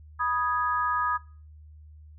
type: chord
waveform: sine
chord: G# minor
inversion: first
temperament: equal with one note detuned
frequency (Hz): 980.9 / 1244.5 / 1661.2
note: B5 / D#6 / G#6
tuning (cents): -12 / 0 / 0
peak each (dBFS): -30 / -26 / -31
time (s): 0.19-1.18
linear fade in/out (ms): 20
effects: noise-tail reverb RT60 0.4 s tail -21 dB re dry + added 76 Hz sine -46 dBFS peak until 2.18 s